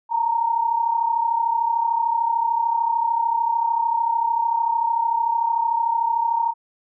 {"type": "tone pair together", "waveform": "sine", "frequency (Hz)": [898.9, 932.3], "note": ["A5", "A#5"], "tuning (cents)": [37, 0], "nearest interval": "minor second", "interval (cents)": 63, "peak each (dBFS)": [-24, -19], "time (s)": [0.09, 6.54], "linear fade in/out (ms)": 50, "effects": []}